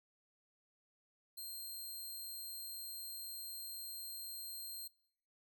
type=tone; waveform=10% pulse; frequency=4186 Hz; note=C8; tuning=in tune; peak=-38 dBFS; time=1.37-4.88 s; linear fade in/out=10 ms; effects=noise-tail reverb RT60 0.8 s tail -25 dB re dry

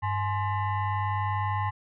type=tone with frequency modulation; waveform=sine; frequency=100.1 Hz; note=G2; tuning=37 cents sharp; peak=-25 dBFS; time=0.02-1.71 s; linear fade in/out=20 ms; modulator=947 Hz; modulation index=1.2; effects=none

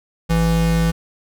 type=tone pair together; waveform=square; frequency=55.36 / 165.9 Hz; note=A1 / E3; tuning=+11 / +11 cents; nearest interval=octave + perfect fifth; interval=1900 cents; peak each=-20 / -18 dBFS; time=0.29-0.92 s; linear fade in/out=20 ms; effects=none

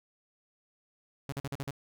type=tone bursts; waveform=sawtooth; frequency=138.59 Hz; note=C#3; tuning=in tune; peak=-30 dBFS; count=6; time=1.29-1.707 s; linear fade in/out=0 ms; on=32 ms; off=45 ms; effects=none

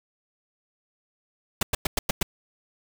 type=noise bursts; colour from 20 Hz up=pink; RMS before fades=-23 dBFS; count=6; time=1.61-2.23 s; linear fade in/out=5 ms; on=20 ms; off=100 ms; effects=none

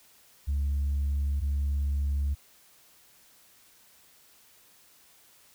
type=tone pair in turn; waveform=sine; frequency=70.6 / 70.6 Hz; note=C#2 / C#2; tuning=+32 / +32 cents; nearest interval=unison; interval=0 cents; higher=neither; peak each=-23 dBFS; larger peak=neither; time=0.47-1.41 / 1.41-2.35 s; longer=neither; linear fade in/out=20 ms; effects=tanh soft clip ceiling -23 dBFS + white hiss -59 dBFS RMS until 5.54 s

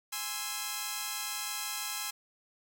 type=chord; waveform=5% pulse; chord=Ab augmented; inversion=none; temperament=equal with one note detuned; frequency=827.3 / 1046.5 / 1318.5 Hz; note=Ab5 / C6 / E6; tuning=-7 / 0 / 0 cents; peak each=-27 dBFS; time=0.12-2.11 s; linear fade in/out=10 ms; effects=none

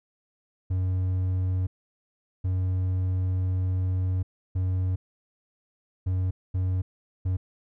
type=tone bursts at uneven times; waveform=triangle; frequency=92.5 Hz; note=F#2; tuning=in tune; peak=-21 dBFS; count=6; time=0.7-1.67 / 2.44-4.23 / 4.55-4.96 / 6.06-6.31 / 6.54-6.82 / 7.25-7.37 s; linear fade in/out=10 ms; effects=none

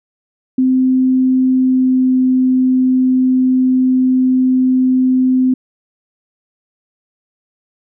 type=tone with pitch glide; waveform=sine; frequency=258.4 to 256.9 Hz; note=C4 to C4; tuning=-21 to -32 cents; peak=-9 dBFS; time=0.58-5.54 s; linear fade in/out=5 ms; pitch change=-11 cents; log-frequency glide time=1.51-2.14 s; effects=none

